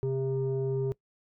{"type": "tone pair together", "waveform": "sine", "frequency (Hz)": [132.49, 400], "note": ["C3", "G4"], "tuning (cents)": [22, 35], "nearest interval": "octave + perfect fifth", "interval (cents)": 1913, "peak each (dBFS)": -28, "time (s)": [0.03, 0.92], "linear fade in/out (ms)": 0, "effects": ["noise-tail reverb RT60 0.1 s tail -22 dB re dry", "tanh soft clip ceiling -23 dBFS"]}